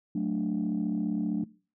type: chord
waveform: sine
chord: D major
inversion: first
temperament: equal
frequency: 185 / 220 / 293.7 Hz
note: F#3 / A3 / D4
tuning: 0 / 0 / 0 cents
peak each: -30 dBFS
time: 0.15-1.44 s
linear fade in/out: 5 ms
effects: noise-tail reverb RT60 0.4 s tail -22 dB re dry + tanh soft clip ceiling -21 dBFS